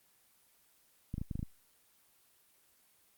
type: clicks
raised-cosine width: 5 ms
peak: -25 dBFS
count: 7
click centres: 1.141 / 1.181 / 1.215 / 1.312 / 1.355 / 1.393 / 1.429 s
effects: white hiss -68 dBFS RMS until 3.17 s + Opus 24 kbps